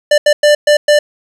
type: tone bursts at uneven times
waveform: square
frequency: 592 Hz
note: D5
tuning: 14 cents sharp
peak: -6 dBFS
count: 5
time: 0.11-0.18 / 0.26-0.33 / 0.43-0.55 / 0.67-0.77 / 0.88-0.99 s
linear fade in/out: 5 ms
effects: low-pass 8000 Hz 12 dB/octave + 8-bit